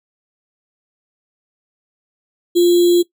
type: tone with sample-and-hold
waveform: sine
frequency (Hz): 349.2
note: F4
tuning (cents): 0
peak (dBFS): -8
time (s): 2.55-3.03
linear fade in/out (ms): 20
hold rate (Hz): 3675
effects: noise-tail reverb RT60 0.1 s tail -19 dB re dry